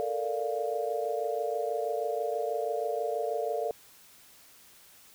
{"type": "chord", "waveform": "sine", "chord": "Bb major seventh", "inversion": "third", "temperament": "equal with one note detuned", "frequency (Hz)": [440, 466.2, 590, 698.5], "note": ["A4", "Bb4", "D5", "F5"], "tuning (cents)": [0, 0, 8, 0], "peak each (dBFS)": -34, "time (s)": [0, 3.71], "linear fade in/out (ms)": 0, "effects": ["white hiss -56 dBFS RMS until 5.14 s"]}